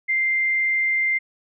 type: tone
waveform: sine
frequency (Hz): 2093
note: C7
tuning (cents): 0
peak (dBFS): -18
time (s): 0.08-1.19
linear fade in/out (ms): 20
effects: none